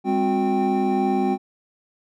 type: tone cluster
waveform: triangle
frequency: 201.2 / 260.5 / 363.5 / 784 Hz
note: G3 / C4 / F#4 / G5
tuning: +45 / -7 / -31 / 0 cents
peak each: -22 dBFS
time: 0.04-1.38 s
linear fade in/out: 50 ms
effects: none